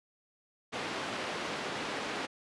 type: band-pass noise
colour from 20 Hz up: pink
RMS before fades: -37 dBFS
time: 0.72-2.27 s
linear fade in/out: 20 ms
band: 270 to 3800 Hz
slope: 12 dB/octave
effects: resampled to 24000 Hz